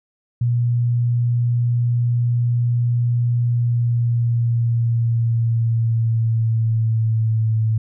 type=tone with pitch glide; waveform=sine; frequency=120 to 110.68 Hz; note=B2 to A2; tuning=-49 to +11 cents; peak=-15 dBFS; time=0.41-7.78 s; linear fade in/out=5 ms; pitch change=-140 cents; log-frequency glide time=3.41-7.58 s; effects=none